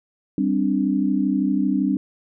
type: chord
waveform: sine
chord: G suspended fourth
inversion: none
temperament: just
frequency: 196 / 261.3 / 294 Hz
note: G3 / C4 / D4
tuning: 0 / -2 / +2 cents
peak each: -22 dBFS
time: 0.38-1.97 s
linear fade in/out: 2 ms
effects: none